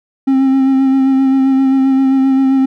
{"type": "tone with vibrato", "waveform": "triangle", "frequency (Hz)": 266.9, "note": "C4", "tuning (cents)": 35, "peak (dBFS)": -6, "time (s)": [0.27, 2.66], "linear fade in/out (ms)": 10, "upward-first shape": "sine", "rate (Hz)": 7.6, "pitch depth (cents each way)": 21, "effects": []}